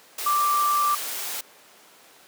sine tone in noise, 1174.7 Hz, D6, in tune, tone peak -19 dBFS, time 0.26-0.95 s, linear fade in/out 5 ms, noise white, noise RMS -31 dBFS, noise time 0.18-1.41 s, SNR +9 dB, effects pink hiss -51 dBFS RMS until 2.27 s + high-pass 400 Hz 12 dB/octave

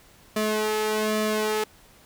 sawtooth tone with flanger, 214.9 Hz, A3, 41 cents flat, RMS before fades -25 dBFS, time 0.36-1.64 s, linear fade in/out 5 ms, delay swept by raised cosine 1.7 to 2.25 ms, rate 1.2 Hz, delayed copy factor +0.85, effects pink hiss -54 dBFS RMS until 2.05 s

